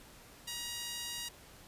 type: tone with high-pass filter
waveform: sawtooth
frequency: 951 Hz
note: A#5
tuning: 34 cents sharp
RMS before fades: -41 dBFS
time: 0.47-1.29 s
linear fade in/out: 10 ms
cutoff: 3400 Hz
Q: 1
effects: pink hiss -56 dBFS RMS until 1.67 s + resampled to 32000 Hz